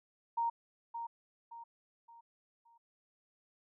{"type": "tone with echo", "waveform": "sine", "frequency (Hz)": 930, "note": "A#5", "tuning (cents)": -4, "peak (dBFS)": -30, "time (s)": [0.37, 0.5], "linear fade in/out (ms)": 10, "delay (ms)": 570, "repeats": 4, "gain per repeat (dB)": -8, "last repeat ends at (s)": 2.78, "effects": []}